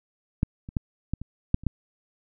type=clicks; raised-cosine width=5 ms; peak=-9 / -25 / -12 / -14 / -23 / -7 / -30 / -11 dBFS; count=8; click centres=0.431 / 0.689 / 0.768 / 1.136 / 1.216 / 1.544 / 1.636 / 1.667 s; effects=none